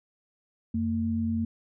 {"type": "tone pair together", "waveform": "sine", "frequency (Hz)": [90.02, 227.1], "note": ["F#2", "A#3"], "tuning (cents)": [-47, -45], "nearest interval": "octave + major third", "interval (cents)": 1602, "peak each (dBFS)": [-31, -26], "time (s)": [0.74, 1.45], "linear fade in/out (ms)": 5, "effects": []}